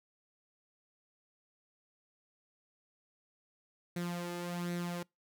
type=tone with flanger; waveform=sawtooth; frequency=174.61 Hz; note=F3; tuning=in tune; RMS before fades=-38 dBFS; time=3.96-5.03 s; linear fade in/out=5 ms; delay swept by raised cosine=0.49 to 2.39 ms; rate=1.3 Hz; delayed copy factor=+0.55; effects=noise-tail reverb RT60 0.2 s tail -26 dB re dry